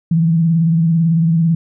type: tone with vibrato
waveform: sine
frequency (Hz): 164.81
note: E3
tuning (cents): 0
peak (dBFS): -10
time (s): 0.11-1.55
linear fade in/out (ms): 5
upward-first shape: sine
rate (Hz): 18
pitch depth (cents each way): 60
effects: none